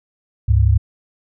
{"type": "tone pair together", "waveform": "sine", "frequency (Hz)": [71.04, 102.7], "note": ["C#2", "G#2"], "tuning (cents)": [43, -19], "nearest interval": "tritone", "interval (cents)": 638, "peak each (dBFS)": -13, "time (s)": [0.48, 0.78], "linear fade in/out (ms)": 10, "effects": []}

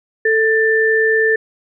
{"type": "tone pair together", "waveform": "sine", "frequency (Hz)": [442, 1775.2], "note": ["A4", "A6"], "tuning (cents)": [8, 15], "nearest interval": "2 octaves", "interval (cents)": 2407, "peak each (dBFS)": -14, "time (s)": [0.25, 1.36], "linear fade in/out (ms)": 5, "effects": []}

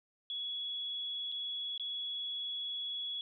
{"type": "tone with dropouts", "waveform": "sine", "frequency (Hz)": 3369, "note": "G#7", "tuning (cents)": 24, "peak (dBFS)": -36, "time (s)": [0.3, 3.21], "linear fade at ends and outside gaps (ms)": 1, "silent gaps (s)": [[1.318, 1.322], [1.778, 1.797]], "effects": []}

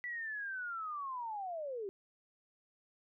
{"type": "linear sweep", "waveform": "sine", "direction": "down", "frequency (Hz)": [1974, 375.7], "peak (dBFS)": -38, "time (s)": [0.04, 1.89], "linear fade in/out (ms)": 0, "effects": []}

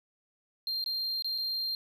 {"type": "tone with dropouts", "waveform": "triangle", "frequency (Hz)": 4186, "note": "C8", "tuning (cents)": 0, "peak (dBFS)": -29, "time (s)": [0.67, 1.75], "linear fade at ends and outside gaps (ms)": 1, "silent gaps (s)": [[0.841, 0.861], [1.223, 1.245], [1.379, 1.383]], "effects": []}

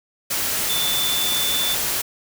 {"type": "tone in noise", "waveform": "sine", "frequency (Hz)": 3520, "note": "A7", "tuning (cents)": 0, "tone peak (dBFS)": -22, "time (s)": [0.69, 1.75], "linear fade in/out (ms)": 10, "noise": "white", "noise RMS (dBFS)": -23, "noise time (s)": [0.3, 2.02], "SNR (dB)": -2, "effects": []}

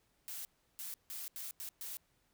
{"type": "noise bursts at uneven times", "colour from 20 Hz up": "blue", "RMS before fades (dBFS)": -44, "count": 6, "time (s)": [[0.28, 0.45], [0.79, 0.94], [1.1, 1.28], [1.36, 1.51], [1.6, 1.69], [1.81, 1.97]], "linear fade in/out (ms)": 0, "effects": ["pink hiss -75 dBFS RMS until 2.33 s"]}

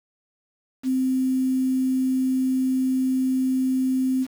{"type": "tone with quantisation", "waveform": "sine", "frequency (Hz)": 260, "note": "C4", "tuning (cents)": -11, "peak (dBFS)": -19, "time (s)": [0.83, 4.27], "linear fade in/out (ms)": 50, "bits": 7, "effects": []}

